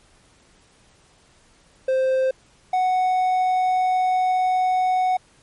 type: tone pair in turn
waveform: triangle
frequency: 523.3 / 740.1 Hz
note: C5 / F#5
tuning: 0 / 0 cents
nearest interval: tritone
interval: 600 cents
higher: second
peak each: -15 dBFS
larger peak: neither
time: 1.88-2.31 / 2.73-5.17 s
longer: second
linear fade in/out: 5 ms
effects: pink hiss -56 dBFS RMS until 5.42 s + MP3 48 kbps